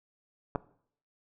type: clicks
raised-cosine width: 1 ms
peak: -21 / -15 dBFS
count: 2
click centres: 0.551 / 0.558 s
effects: noise-tail reverb RT60 0.6 s tail -19 dB re dry